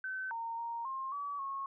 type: tone with pitch steps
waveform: sine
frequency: 1529 / 919 / 931 / 1064 / 1143 / 1093 Hz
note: G6 / A#5 / A#5 / C6 / D6 / C#6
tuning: -44 / -25 / -2 / +29 / -47 / -25 cents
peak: -36 dBFS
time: 0.04-1.66 s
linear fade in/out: 2 ms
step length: 270 ms
effects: none